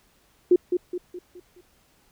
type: tone with echo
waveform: sine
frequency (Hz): 357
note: F4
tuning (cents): +38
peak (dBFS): -12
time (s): 0.51-0.56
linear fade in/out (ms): 5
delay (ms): 210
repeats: 5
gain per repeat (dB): -7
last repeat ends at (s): 1.61
effects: pink hiss -62 dBFS RMS until 2.11 s